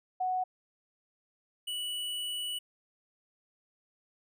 sine / square tone pair in turn, 740 / 2950 Hz, F#5 / F#7, 0 / -6 cents, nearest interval 2 octaves, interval 2394 cents, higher second, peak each -28 / -34 dBFS, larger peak first, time 0.2-0.44 / 1.67-2.59 s, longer second, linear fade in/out 10 ms, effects none

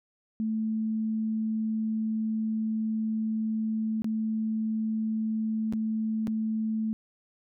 sine tone with dropouts, 219.6 Hz, A3, 3 cents flat, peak -26 dBFS, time 0.4-6.93 s, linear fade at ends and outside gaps 0 ms, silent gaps 4.02-4.044 / 5.725-5.735 / 6.271-6.279 s, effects none

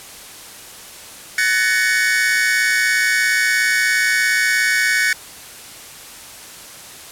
45% pulse tone cluster, 1504 / 1724 / 1841 / 2230 Hz, F#6 / A6 / A#6 / C#7, +28 / -36 / -22 / +10 cents, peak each -20 dBFS, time 1.38-5.13 s, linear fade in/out 2 ms, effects white hiss -37 dBFS RMS until 7.11 s + low-pass 12000 Hz 12 dB/octave

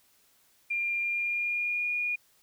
sine tone with pitch glide, 2395 to 2438 Hz, D7 to D#7, +33 to -36 cents, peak -27 dBFS, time 0.7-2.16 s, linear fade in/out 10 ms, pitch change +31 cents, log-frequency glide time 1.01-1.9 s, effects white hiss -65 dBFS RMS until 2.42 s

